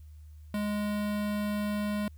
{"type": "tone with notch filter", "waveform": "square", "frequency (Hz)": 207.7, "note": "G#3", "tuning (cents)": 0, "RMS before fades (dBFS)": -31, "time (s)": [0.54, 2.08], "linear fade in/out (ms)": 2, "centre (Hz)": 6200, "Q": 1.5, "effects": ["added 76 Hz sine -46 dBFS peak until 2.17 s", "white hiss -71 dBFS RMS until 2.17 s"]}